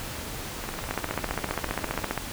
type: two click trains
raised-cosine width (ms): 0.5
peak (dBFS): -11 / -18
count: 20 / 29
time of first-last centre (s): 0.91-2.177 / 0.64-2.04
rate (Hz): 15 / 20
effects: pink hiss -36 dBFS RMS until 2.32 s